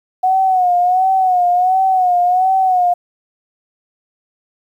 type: tone with vibrato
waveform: sine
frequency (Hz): 736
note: F#5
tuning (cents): -9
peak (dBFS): -10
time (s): 0.23-2.94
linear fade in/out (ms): 10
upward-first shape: sine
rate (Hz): 1.4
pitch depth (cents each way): 68
effects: 8-bit